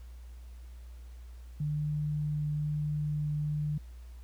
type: tone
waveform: sine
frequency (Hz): 149.8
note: D3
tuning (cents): +35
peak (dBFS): -29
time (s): 1.6-3.78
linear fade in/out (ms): 5
effects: added 60 Hz sine -44 dBFS peak until 4.23 s + pink hiss -64 dBFS RMS until 4.23 s